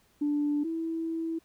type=tone pair in turn; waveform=sine; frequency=293 / 327.2 Hz; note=D4 / E4; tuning=-4 / -13 cents; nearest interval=major second; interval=191 cents; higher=second; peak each=-24 / -29 dBFS; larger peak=first; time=0.21-0.64 / 0.64-1.39 s; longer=second; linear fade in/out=10 ms; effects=tanh soft clip ceiling -20 dBFS + pink hiss -66 dBFS RMS until 1.44 s